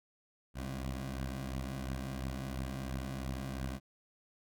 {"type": "beating tone pair", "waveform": "15% pulse", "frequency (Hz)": [65.41, 68.31], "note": ["C2", "C#2"], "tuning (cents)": [0, -25], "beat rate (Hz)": 2.9, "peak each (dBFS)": [-32, -37], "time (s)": [0.54, 3.8], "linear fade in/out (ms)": 50, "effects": []}